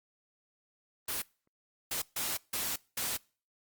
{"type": "noise bursts at uneven times", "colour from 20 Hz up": "white", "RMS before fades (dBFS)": -34, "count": 5, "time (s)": [[1.08, 1.22], [1.91, 2.02], [2.16, 2.37], [2.53, 2.76], [2.97, 3.17]], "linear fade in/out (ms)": 5, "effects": ["noise-tail reverb RT60 0.4 s tail -25 dB re dry", "Opus 24 kbps"]}